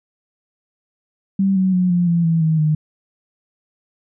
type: tone with pitch steps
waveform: sine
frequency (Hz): 194.3 / 187.9 / 181.71 / 175.72 / 169.93 / 164.33 / 158.92 / 153.68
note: G3 / F#3 / F#3 / F3 / F3 / E3 / D#3 / D#3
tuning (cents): -15 / +27 / -31 / +11 / -47 / -5 / +37 / -21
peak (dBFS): -13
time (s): 1.39-2.75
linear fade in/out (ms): 5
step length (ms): 170
effects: none